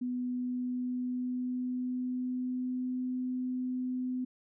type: tone with pitch glide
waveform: sine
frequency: 248.4 to 253.3 Hz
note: B3 to B3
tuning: +10 to +44 cents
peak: -31 dBFS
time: 0.01-4.25 s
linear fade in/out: 10 ms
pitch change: +34 cents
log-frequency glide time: 0.14-3.02 s
effects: none